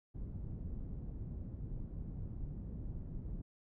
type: low-pass noise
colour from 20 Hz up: pink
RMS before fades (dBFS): -43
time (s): 0.14-3.42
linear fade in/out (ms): 10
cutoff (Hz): 180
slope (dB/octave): 12
effects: none